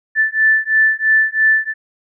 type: beating tone pair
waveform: sine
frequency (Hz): 1757 / 1760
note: A6 / A6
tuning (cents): -3 / 0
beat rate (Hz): 3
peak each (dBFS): -14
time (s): 0.15-1.74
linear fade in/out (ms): 50
effects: none